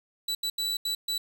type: tone bursts at uneven times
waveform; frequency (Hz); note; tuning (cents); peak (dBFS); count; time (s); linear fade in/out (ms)
40% pulse; 3951; B7; 0; -26; 5; 0.28-0.35 / 0.43-0.5 / 0.58-0.77 / 0.85-0.95 / 1.08-1.18; 5
effects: none